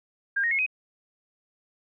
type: tone with pitch steps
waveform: sine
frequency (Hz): 1606 / 1866.2 / 2169 / 2520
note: G6 / A#6 / C#7 / D#7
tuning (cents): +41 / +1 / -38 / +21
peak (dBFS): -22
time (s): 0.36-0.664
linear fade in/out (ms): 10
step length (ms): 76
effects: none